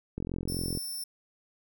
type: click train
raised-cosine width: 3 ms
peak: -21 dBFS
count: 27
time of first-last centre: 0.18-0.774 s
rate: 43.8 Hz
type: tone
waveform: 5% pulse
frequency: 5370 Hz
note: E8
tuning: 31 cents sharp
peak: -29 dBFS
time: 0.48-1.04 s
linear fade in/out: 5 ms
effects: none